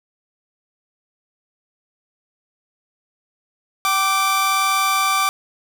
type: tone pair together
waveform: sawtooth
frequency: 769 / 1174 Hz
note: G5 / D6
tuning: -33 / -1 cents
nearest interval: perfect fifth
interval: 732 cents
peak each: -20 / -13 dBFS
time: 3.85-5.29 s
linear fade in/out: 0 ms
effects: none